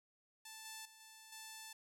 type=tone with level steps; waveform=5% pulse; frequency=880 Hz; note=A5; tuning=in tune; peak=-39 / -36 / -48 / -45 / -38 dBFS; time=0.45-1.73 s; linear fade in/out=5 ms; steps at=0.65 / 0.85 / 1 / 1.32 s; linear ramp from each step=5 ms; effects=none